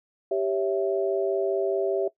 sine chord, C# diminished, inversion second, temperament equal, 392 / 554.4 / 659.3 Hz, G4 / C#5 / E5, 0 / 0 / 0 cents, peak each -25 / -29 / -27 dBFS, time 0.31-2.08 s, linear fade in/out 5 ms, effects noise-tail reverb RT60 0.1 s tail -18 dB re dry

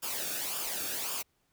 white noise with flanger, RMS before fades -35 dBFS, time 0.02-1.23 s, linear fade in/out 20 ms, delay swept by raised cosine 0.49 to 1.01 ms, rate 1.8 Hz, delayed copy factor -0.65, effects pink hiss -74 dBFS RMS until 1.52 s

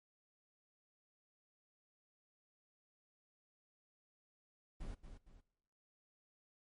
brown noise with echo, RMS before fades -45 dBFS, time 4.8-4.95 s, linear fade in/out 10 ms, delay 230 ms, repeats 2, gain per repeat -8 dB, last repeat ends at 5.41 s, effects noise-tail reverb RT60 1.0 s tail -21 dB re dry + MP3 48 kbps

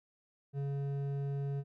sine tone with hard clipping, 140 Hz, C#3, 18 cents sharp, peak -35 dBFS, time 0.53-1.64 s, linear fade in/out 50 ms, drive 8 dB, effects none

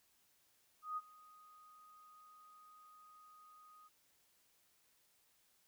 sine tone with ADSR envelope, 1244.5 Hz, D#6, in tune, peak -37 dBFS, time 0.82-3.89 s, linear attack 150 ms, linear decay 36 ms, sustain -22 dB, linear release 24 ms, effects white hiss -74 dBFS RMS until 5.67 s

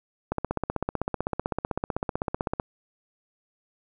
click train, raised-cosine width 1 ms, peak -12 dBFS, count 37, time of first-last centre 0.32-2.598 s, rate 15.8 Hz, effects none

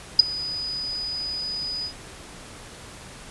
sine tone with ADSR envelope, 4968 Hz, D#8, 3 cents flat, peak -4 dBFS, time 0.19-1.93 s, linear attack 6 ms, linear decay 12 ms, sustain -23 dB, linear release 80 ms, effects pink hiss -42 dBFS RMS until 3.3 s + resampled to 24000 Hz

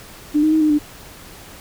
sine tone with pitch steps, 297.9 / 310.3 / 315.1 / 306 / 296.6 Hz, D4 / D#4 / D#4 / D#4 / D4, +25 / -5 / +22 / -29 / +17 cents, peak -12 dBFS, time 0.34-0.79 s, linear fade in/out 20 ms, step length 90 ms, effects pink hiss -40 dBFS RMS until 1.6 s

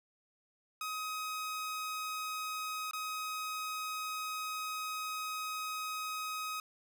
sawtooth tone with dropouts, 1262 Hz, D#6, 24 cents sharp, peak -33 dBFS, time 0.81-6.6 s, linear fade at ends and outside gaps 2 ms, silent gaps 2.911-2.933 s, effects none

